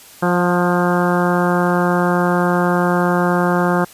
harmonic tone with a mistuned harmonic, 176.6 Hz, F3, 20 cents sharp, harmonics 1 / 2 / 3 / 4 / 5 / 6 / 7 / 8 / 9, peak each -17 / -20 / -22 / -23 / -24 / -25 / -25 / -26 / -27 dBFS, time 0.22-3.85 s, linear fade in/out 10 ms, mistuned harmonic 4, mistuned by +19 cents, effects white hiss -42 dBFS RMS until 3.93 s + resampled to 32000 Hz

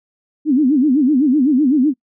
sine tone with vibrato, 277.2 Hz, C#4, in tune, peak -10 dBFS, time 0.45-1.94 s, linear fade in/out 50 ms, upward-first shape sine, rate 7.9 Hz, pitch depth 210 cents each way, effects noise-tail reverb RT60 0.1 s tail -24 dB re dry

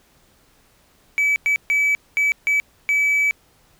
triangle tone bursts at uneven times, 2294 Hz, D7, 41 cents flat, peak -13 dBFS, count 6, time 1.18-1.36 / 1.46-1.56 / 1.7-1.95 / 2.17-2.32 / 2.47-2.6 / 2.89-3.31 s, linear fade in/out 0 ms, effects tanh soft clip ceiling -9 dBFS + pink hiss -57 dBFS RMS until 3.79 s

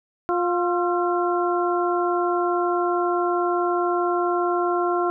harmonic tone with a mistuned harmonic, 352.6 Hz, F4, 17 cents sharp, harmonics 1 / 2 / 3 / 4, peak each -22 / -25 / -27 / -28 dBFS, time 0.29-5.1 s, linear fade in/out 0 ms, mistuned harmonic 4, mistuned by -60 cents, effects none

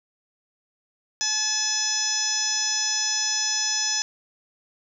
harmonic tone with a mistuned harmonic, 860 Hz, A5, 40 cents flat, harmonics 1 / 2 / 3 / 4 / 5 / 6 / 7 / 8, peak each -38 / -33 / -37 / -34 / -38 / -26 / -26 / -32 dBFS, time 1.21-4.02 s, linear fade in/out 0 ms, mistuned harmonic 5, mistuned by -91 cents, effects none

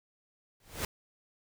pink noise with exponential growth, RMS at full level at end -30 dBFS, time 0.6-0.85 s, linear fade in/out 2 ms, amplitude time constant 54 ms, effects none

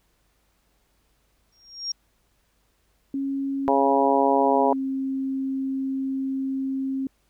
sine tone with exponential growth, 5580 Hz, F8, 2 cents flat, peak -23 dBFS, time 1.52-1.92 s, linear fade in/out 5 ms, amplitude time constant 85 ms
sine tone with pitch glide, 274 to 267.6 Hz, C#4 to C4, -20 to +39 cents, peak -24 dBFS, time 3.14-7.07 s, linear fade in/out 2 ms, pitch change -41 cents, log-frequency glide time 4.36-4.66 s
harmonic tone, 137.9 Hz, C#3, 9 cents flat, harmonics 3 / 4 / 5 / 6 / 7, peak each -24 / -24 / -24 / -24 / -24 dBFS, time 3.68-4.73 s, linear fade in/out 0 ms
effects added 50 Hz sine -68 dBFS peak until 7.29 s + pink hiss -68 dBFS RMS until 7.29 s

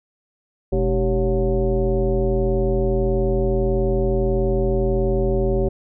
sine tone with frequency modulation, 215.8 Hz, A3, 33 cents flat, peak -16 dBFS, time 0.72-5.69 s, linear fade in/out 10 ms, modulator 170 Hz, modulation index 1.9, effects none

